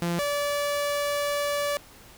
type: tone pair in turn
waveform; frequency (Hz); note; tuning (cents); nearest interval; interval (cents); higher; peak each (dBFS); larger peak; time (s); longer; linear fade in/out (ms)
sawtooth; 171.8 / 577.9; F3 / D5; -28 / -28; octave + major sixth; 2100; second; -21; neither; 0.02-0.19 / 0.19-1.77; second; 0
effects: pink hiss -50 dBFS RMS until 2.17 s